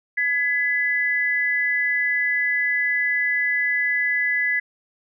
sine tone pair together, 1685 / 2004 Hz, G#6 / B6, +25 / +25 cents, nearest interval minor third, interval 300 cents, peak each -24 / -20 dBFS, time 0.17-4.6 s, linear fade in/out 10 ms, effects none

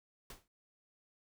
pink noise with exponential decay, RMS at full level -45 dBFS, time 0.3-0.48 s, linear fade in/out 2 ms, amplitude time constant 37 ms, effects none

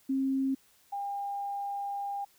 sine tone pair in turn, 268 / 803.1 Hz, C4 / G5, +42 / +42 cents, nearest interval octave + perfect fifth, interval 1900 cents, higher second, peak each -26 / -32 dBFS, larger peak first, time 0.09-0.55 / 0.92-2.25 s, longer second, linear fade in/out 10 ms, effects white hiss -64 dBFS RMS until 2.38 s

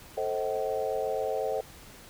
sine chord, A diminished seventh, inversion none, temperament just, 440 / 528 / 633.6 / 760.3 Hz, A4 / C5 / Eb5 / Gb5, 0 / +16 / +31 / +47 cents, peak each -32 / -32 / -34 / -35 dBFS, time 0.17-1.61 s, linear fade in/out 5 ms, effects pink hiss -50 dBFS RMS until 2.09 s

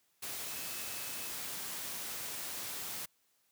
sine tone in noise, 2592 Hz, E7, 30 cents flat, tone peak -52 dBFS, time 0.47-1.3 s, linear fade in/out 10 ms, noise white, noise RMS -41 dBFS, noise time 0.22-3.06 s, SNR -14 dB, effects white hiss -74 dBFS RMS until 3.51 s + high-pass 80 Hz 12 dB/octave

